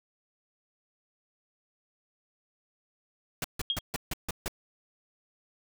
pink noise bursts, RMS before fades -32 dBFS, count 7, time 3.42-4.481 s, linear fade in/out 2 ms, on 23 ms, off 150 ms
sine tone with exponential decay, 3254 Hz, G#7, 36 cents flat, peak -22 dBFS, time 3.7-3.81 s, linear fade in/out 1 ms, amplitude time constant 23 ms
effects none

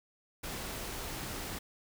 pink noise, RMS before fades -40 dBFS, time 0.43-1.59 s, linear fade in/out 10 ms, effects none

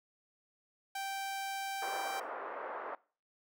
sawtooth tone, 782 Hz, G5, 4 cents flat, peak -33 dBFS, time 0.95-2.2 s, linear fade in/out 5 ms
pink band-pass noise, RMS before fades -42 dBFS, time 1.82-2.95 s, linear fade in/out 2 ms, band 470 to 1500 Hz, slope 24 dB/octave
effects noise-tail reverb RT60 0.4 s tail -22 dB re dry

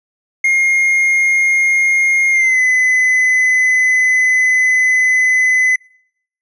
triangle tone with pitch glide, 2134 to 2019 Hz, C7 to B6, +34 to +38 cents, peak -8 dBFS, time 0.44-5.76 s, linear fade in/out 5 ms, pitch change -96 cents, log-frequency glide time 2.31-2.6 s, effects noise-tail reverb RT60 0.7 s tail -26 dB re dry + resampled to 24000 Hz

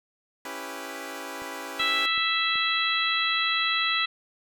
10% pulse chord, C# half-diminished seventh, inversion none, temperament equal, 277.2 / 329.6 / 392 / 493.9 Hz, C#4 / E4 / G4 / B4, 0 / 0 / 0 / 0 cents, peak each -31 / -33 / -32 / -32 dBFS, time 0.45-2.06 s, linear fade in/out 2 ms
click train, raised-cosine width 2 ms, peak -33 dBFS, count 4, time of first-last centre 1.42-2.556 s, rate 2.64 Hz
harmonic tone, 659.3 Hz, E5, in tune, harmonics 2 / 3 / 4 / 5 / 6, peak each -29 / -29 / -29 / -29 / -29 dBFS, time 1.79-4.06 s, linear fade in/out 10 ms
effects none

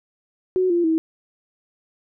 sine tone with pitch steps, 370 / 345.2 / 322.1 Hz, F#4 / F4 / E4, 0 / -20 / -40 cents, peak -16 dBFS, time 0.56-0.98 s, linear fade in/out 0 ms, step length 140 ms, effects none

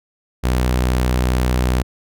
sawtooth tone, 62.4 Hz, B1, 19 cents sharp, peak -11 dBFS, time 0.43-1.83 s, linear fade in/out 20 ms, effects none

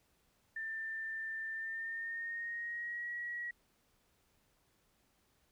sine tone with pitch glide, 1786 to 1914.2 Hz, A6 to A#6, +25 to +45 cents, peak -38 dBFS, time 0.56-3.51 s, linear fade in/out 5 ms, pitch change +120 cents, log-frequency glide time 1.52-3.11 s, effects pink hiss -74 dBFS RMS until 5.51 s

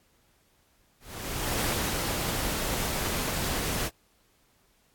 pink noise with ADSR envelope, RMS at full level -28 dBFS, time 1-3.9 s, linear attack 640 ms, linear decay 280 ms, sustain -2 dB, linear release 36 ms, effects pink hiss -66 dBFS RMS until 4.94 s + AAC 64 kbps

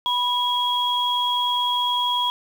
sine tone pair together, 982 / 3305 Hz, B5 / G#7, -10 / -9 cents, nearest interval octave + major sixth, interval 2101 cents, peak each -22 dBFS, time 0.06-2.3 s, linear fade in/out 0 ms, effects 7-bit

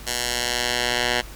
10% pulse tone with band-pass filter sweep, 121.9 Hz, B2, 22 cents flat, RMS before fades -24 dBFS, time 0.06-1.22 s, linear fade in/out 20 ms, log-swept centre 6900 to 2700 Hz, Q 0.72, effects added 50 Hz sine -39 dBFS peak until 1.35 s + pink hiss -42 dBFS RMS until 1.35 s

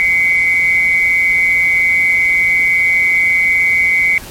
sine tone pair together, 2063 / 2239 Hz, C7 / C#7, -25 / +17 cents, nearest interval minor second, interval 142 cents, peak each -12 dBFS, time 0-4.18 s, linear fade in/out 0 ms, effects pink hiss -32 dBFS RMS until 4.3 s + MP3 64 kbps

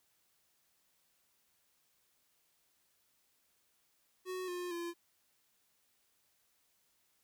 square tone with pitch steps, 369.5 / 355.9 / 342.8 Hz, F#4 / F4 / F4, -2 / +33 / -32 cents, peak -39 dBFS, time 4.25-4.94 s, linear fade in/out 50 ms, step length 230 ms, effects white hiss -75 dBFS RMS until 7.23 s

